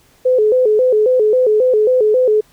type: tone with vibrato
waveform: sine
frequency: 466.2 Hz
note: A#4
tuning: in tune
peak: -9 dBFS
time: 0.25-2.41 s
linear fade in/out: 10 ms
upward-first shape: square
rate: 3.7 Hz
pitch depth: 150 cents each way
effects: pink hiss -52 dBFS RMS until 2.52 s